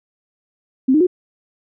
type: tone with pitch steps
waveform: sine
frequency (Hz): 262 / 308 / 362.1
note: C4 / D#4 / F#4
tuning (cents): +2 / -17 / -37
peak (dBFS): -10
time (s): 0.88-1.069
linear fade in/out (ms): 10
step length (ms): 63
effects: none